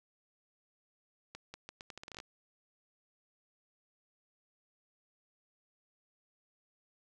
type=accelerating click train; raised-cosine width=0.2 ms; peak=-28 dBFS; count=13; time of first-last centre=1.35-2.201 s; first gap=190 ms; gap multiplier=0.79; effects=none